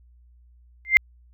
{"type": "tone with exponential growth", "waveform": "sine", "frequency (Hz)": 2093, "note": "C7", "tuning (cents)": 0, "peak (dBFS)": -6, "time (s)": [0.85, 0.97], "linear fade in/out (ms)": 0, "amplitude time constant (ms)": 26, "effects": ["added 60 Hz sine -51 dBFS peak until 1.33 s"]}